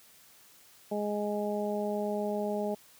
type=harmonic tone; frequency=207.7 Hz; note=G#3; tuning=in tune; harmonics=1 / 2 / 3 / 4; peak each=-34 / -34 / -34 / -39 dBFS; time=0.91-2.75 s; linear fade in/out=10 ms; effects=white hiss -58 dBFS RMS until 2.99 s + high-pass 60 Hz 12 dB/octave